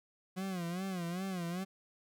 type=tone with vibrato; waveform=40% pulse; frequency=180.9 Hz; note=F#3; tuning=39 cents flat; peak=-35 dBFS; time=0.36-1.65 s; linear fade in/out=20 ms; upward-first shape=sine; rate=2.5 Hz; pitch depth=120 cents each way; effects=none